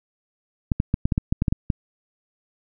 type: clicks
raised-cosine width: 5 ms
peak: -7 dBFS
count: 11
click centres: 0.718 / 0.801 / 0.941 / 1.055 / 1.122 / 1.179 / 1.325 / 1.421 / 1.482 / 1.525 / 1.702 s
effects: none